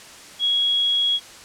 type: tone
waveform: sine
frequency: 3322 Hz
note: G#7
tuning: in tune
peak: -17 dBFS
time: 0.39-1.2 s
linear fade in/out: 50 ms
effects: white hiss -42 dBFS RMS until 1.44 s + low-pass 8000 Hz 12 dB/octave